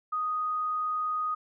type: tone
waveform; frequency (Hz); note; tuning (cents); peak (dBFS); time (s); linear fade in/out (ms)
sine; 1244.5; D#6; 0; -27; 0.12-1.35; 10
effects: none